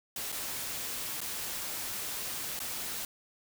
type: noise with dropouts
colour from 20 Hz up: white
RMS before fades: -37 dBFS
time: 0.16-3.05 s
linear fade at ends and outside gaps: 2 ms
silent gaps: 0.32-0.324 / 1.206-1.214 / 2.592-2.601 s
effects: none